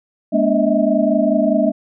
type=tone cluster; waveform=sine; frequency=210.3 / 241.1 / 290.1 / 624 / 649 Hz; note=G#3 / B3 / D4 / D#5 / E5; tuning=+22 / -41 / -21 / +5 / -27 cents; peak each=-19 dBFS; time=0.32-1.72 s; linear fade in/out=20 ms; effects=none